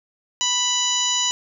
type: harmonic tone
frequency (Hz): 987.8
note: B5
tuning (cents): 0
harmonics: 1 / 2 / 3 / 4 / 5 / 6 / 7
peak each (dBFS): -29 / -34 / -23 / -27 / -34 / -26 / -24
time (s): 0.41-1.31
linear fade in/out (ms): 0
effects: none